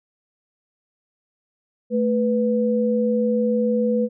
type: tone pair together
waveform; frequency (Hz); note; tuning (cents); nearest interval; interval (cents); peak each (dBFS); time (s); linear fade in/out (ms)
sine; 220 / 493.2; A3 / B4; 0 / -2; octave + major second; 1398; -20; 1.9-4.09; 50
effects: none